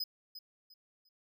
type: tone with echo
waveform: square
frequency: 5030 Hz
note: D#8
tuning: 18 cents sharp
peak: -34 dBFS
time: 0-0.04 s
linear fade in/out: 5 ms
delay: 350 ms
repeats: 3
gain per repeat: -11 dB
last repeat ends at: 1.09 s
effects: none